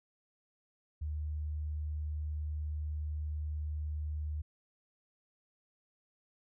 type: tone with vibrato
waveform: sine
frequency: 75.8 Hz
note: D#2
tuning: 45 cents flat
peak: -34 dBFS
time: 1.01-4.42 s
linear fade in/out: 10 ms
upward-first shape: sine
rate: 20 Hz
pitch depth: 11 cents each way
effects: none